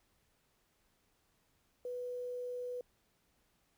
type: tone with quantisation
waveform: sine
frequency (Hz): 493.9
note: B4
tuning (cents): 0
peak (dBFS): -38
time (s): 1.85-2.81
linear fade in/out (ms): 2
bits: 11
effects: pink hiss -75 dBFS RMS until 3.77 s